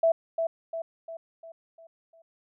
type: tone with echo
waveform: sine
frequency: 659.3 Hz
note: E5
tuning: in tune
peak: -18 dBFS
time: 0.03-0.12 s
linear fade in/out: 5 ms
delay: 350 ms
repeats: 6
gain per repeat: -6 dB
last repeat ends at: 2.22 s
effects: none